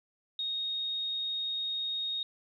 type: tone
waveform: sine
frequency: 3729 Hz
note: A#7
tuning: in tune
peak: -31 dBFS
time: 0.39-2.23 s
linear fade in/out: 2 ms
effects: 12-bit